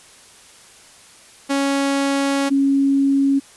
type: tone pair in turn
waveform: sawtooth / sine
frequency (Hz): 277.2 / 275.6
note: C#4 / C#4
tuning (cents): 0 / -10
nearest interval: unison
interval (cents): 10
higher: first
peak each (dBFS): -13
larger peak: neither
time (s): 1.49-2.5 / 2.5-3.4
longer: first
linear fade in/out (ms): 20
effects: white hiss -46 dBFS RMS until 3.56 s + resampled to 24000 Hz